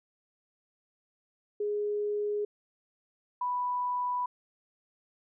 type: tone pair in turn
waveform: sine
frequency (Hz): 415.3 / 987.8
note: G#4 / B5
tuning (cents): 0 / 0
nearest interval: octave + minor third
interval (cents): 1500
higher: second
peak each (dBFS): -28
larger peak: neither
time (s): 1.6-2.45 / 3.41-4.26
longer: neither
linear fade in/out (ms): 5
effects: none